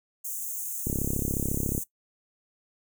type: high-pass noise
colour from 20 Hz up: white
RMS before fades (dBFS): -34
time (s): 0.24-1.84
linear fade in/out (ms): 10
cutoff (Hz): 6200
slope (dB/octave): 96
type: click train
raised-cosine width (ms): 3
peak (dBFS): -16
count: 32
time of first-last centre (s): 0.87-1.779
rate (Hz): 34.1
effects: noise-tail reverb RT60 0.1 s tail -17 dB re dry